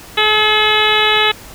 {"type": "harmonic tone", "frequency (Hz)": 427.8, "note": "A4", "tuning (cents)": -49, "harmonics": [1, 2, 3, 4, 5, 6, 7, 8, 9], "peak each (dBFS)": [-19, -19, -19, -19, -19, -19, -19, -19, -19], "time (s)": [0.17, 1.32], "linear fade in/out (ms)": 10, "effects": ["pink hiss -36 dBFS RMS until 1.54 s"]}